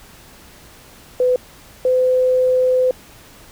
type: tone pair in turn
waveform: sine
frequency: 502 / 509.3 Hz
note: B4 / C5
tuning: +28 / -47 cents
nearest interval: unison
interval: 25 cents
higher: second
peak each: -12 dBFS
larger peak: neither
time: 1.2-1.36 / 1.85-2.91 s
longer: second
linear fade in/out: 2 ms
effects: pink hiss -44 dBFS RMS until 3.51 s